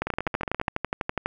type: two click trains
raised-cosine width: 0.5 ms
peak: -13 / -10 dBFS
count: 10 / 16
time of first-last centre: 0.07-0.682 / 0.02-1.26 s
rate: 14.7 / 12.1 Hz
effects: none